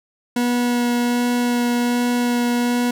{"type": "tone with vibrato", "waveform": "40% pulse", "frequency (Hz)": 242.1, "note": "B3", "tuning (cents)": -34, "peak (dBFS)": -16, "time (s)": [0.36, 2.91], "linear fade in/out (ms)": 5, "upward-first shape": "sine", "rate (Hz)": 1.3, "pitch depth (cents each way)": 8, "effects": []}